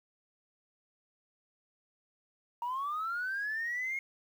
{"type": "linear sweep", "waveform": "sine", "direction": "up", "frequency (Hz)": [932.3, 2166], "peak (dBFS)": -31, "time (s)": [2.62, 3.99], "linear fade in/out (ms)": 2, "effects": ["tanh soft clip ceiling -29 dBFS", "10-bit"]}